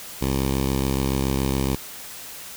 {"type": "tone with notch filter", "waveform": "10% pulse", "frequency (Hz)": 67.1, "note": "C2", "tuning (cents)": 44, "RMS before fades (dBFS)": -23, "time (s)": [0.21, 1.76], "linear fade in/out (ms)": 10, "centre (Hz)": 1500, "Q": 1.5, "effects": ["white hiss -38 dBFS RMS until 2.56 s"]}